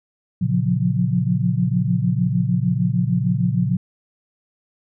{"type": "chord", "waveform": "sine", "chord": "Gb major seventh", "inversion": "first", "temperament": "equal with one note detuned", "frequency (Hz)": [116.54, 138.59, 174.61, 181.19], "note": ["Bb2", "Db3", "F3", "Gb3"], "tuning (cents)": [0, 0, 0, -36], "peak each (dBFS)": -22, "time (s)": [0.41, 3.77], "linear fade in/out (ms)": 10, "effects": []}